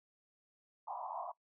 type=band-pass noise; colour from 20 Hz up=pink; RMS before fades=-43 dBFS; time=0.87-1.32 s; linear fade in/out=10 ms; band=650 to 1100 Hz; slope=96 dB/octave; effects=noise-tail reverb RT60 0.1 s tail -19 dB re dry